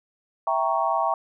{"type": "chord", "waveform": "sine", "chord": "E diminished seventh", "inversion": "none", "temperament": "equal", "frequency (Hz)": [659.3, 784, 932.3, 1108.7], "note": ["E5", "G5", "Bb5", "Db6"], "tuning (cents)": [0, 0, 0, 0], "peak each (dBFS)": -26, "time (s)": [0.47, 1.14], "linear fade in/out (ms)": 2, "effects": []}